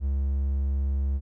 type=tone; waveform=triangle; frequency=68.6 Hz; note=C#2; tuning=17 cents flat; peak=-21 dBFS; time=0-1.21 s; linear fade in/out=50 ms; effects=none